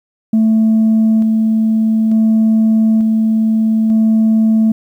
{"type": "tone with tremolo", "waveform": "sine", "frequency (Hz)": 220.8, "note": "A3", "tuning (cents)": 6, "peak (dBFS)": -6, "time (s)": [0.33, 4.72], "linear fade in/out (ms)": 5, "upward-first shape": "square", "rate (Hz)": 0.56, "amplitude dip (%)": 25, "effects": ["tanh soft clip ceiling -6 dBFS", "8-bit"]}